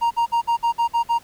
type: tone bursts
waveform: triangle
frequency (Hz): 934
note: A#5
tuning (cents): +3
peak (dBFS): -14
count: 8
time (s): 0.01-1.188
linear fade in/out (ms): 20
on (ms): 100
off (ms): 54
effects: pink hiss -50 dBFS RMS until 1.23 s